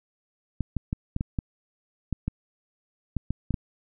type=clicks; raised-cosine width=5 ms; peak=-14 dBFS; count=12; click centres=0.607 / 0.767 / 0.929 / 1.164 / 1.209 / 1.388 / 2.127 / 2.28 / 3.167 / 3.306 / 3.507 / 3.542 s; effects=none